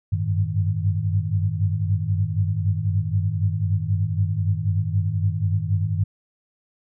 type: tone cluster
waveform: sine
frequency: 95.9 / 99.8 / 106.4 / 155.8 Hz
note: G2 / G2 / G#2 / D#3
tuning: -37 / +32 / +42 / +3 cents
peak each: -23 / -26 / -25 / -27 dBFS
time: 0.12-6.04 s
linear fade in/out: 10 ms
effects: none